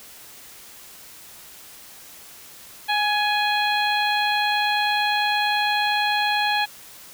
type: harmonic tone with a mistuned harmonic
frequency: 831 Hz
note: G#5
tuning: 1 cent sharp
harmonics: 1 / 2 / 3 / 4 / 5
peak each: -22 / -25 / -27 / -28 / -29 dBFS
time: 2.88-6.66 s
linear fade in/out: 20 ms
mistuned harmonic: 2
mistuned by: +21 cents
effects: white hiss -44 dBFS RMS until 7.13 s